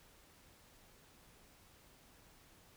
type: silence
effects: pink hiss -64 dBFS RMS until 2.76 s